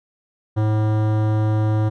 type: tone with hard clipping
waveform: sine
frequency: 107.8 Hz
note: A2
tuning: 35 cents flat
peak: -18 dBFS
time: 0.56-1.9 s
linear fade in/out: 20 ms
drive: 17 dB
effects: none